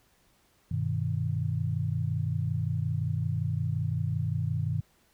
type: chord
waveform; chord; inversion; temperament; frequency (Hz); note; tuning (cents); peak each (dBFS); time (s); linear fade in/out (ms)
sine; G augmented; none; equal; 98 / 123.47 / 155.56; G2 / B2 / D#3; 0 / 0 / 0; -31; 0.71-4.81; 5
effects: pink hiss -66 dBFS RMS until 5.13 s